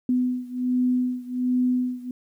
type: beating tone pair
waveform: sine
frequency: 250.1 / 251.4 Hz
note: B3 / B3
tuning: +22 / +31 cents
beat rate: 1.3 Hz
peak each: -23 / -25 dBFS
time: 0.09-2.11 s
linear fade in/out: 2 ms
effects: 10-bit